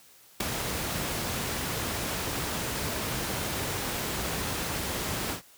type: noise with ADSR envelope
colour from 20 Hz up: pink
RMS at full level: -23 dBFS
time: 0.4-5.42 s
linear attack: 7 ms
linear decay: 4 ms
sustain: -8 dB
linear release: 110 ms
effects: white hiss -56 dBFS RMS until 5.57 s + high-pass 60 Hz 12 dB/octave